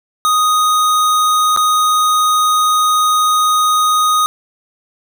square tone with dropouts, 1244.5 Hz, D#6, in tune, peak -11 dBFS, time 0.25-4.26 s, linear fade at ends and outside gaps 0 ms, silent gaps 1.563-1.573 s, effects none

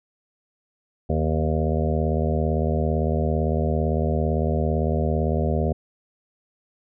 harmonic tone with a mistuned harmonic, 77.78 Hz, D#2, in tune, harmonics 1 / 2 / 3 / 5 / 6 / 7 / 8 / 9, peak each -23 / -26 / -28 / -30 / -31 / -31 / -32 / -33 dBFS, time 1.09-5.73 s, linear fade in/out 10 ms, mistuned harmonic 3, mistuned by +33 cents, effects none

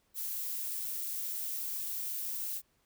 violet noise, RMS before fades -37 dBFS, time 0.14-2.62 s, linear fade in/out 50 ms, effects pink hiss -73 dBFS RMS until 2.85 s

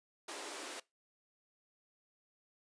pink high-pass noise, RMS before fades -45 dBFS, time 0.28-0.8 s, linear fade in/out 5 ms, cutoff 290 Hz, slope 48 dB/octave, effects noise-tail reverb RT60 0.2 s tail -21 dB re dry + resampled to 22050 Hz

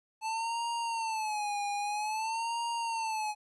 square tone with vibrato, 873 Hz, A5, 14 cents flat, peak -32 dBFS, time 0.21-3.35 s, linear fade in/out 50 ms, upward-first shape sine, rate 0.51 Hz, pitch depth 120 cents each way, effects resampled to 24000 Hz + 12-bit

